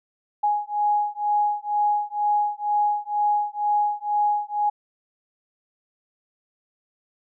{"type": "beating tone pair", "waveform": "sine", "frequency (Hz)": [830.6, 832.7], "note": ["G#5", "G#5"], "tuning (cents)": [0, 4], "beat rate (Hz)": 2.1, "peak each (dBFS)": -23, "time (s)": [0.43, 4.7], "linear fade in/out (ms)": 10, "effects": []}